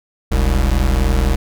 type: tone pair together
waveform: square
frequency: 41.52 / 65.41 Hz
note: E1 / C2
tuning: +13 / 0 cents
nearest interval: minor sixth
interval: 787 cents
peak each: -16 dBFS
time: 0.31-1.36 s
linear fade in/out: 10 ms
effects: none